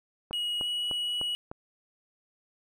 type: click train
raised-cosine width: 1 ms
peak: -24 dBFS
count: 5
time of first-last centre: 0.31-1.515 s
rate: 3.32 Hz
type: tone with pitch glide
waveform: triangle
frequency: 2900 to 2924 Hz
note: F#7 to F#7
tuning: -35 to -21 cents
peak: -27 dBFS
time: 0.33-1.35 s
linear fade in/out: 0 ms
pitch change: +14 cents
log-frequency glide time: 0.63-0.68 s
effects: none